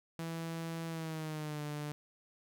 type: tone with pitch glide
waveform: sawtooth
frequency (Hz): 164.81 to 148.54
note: E3 to D3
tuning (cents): 0 to +20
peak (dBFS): -34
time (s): 0.19-1.92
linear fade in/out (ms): 0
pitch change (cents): -180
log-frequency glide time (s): 0.88-1.62
effects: none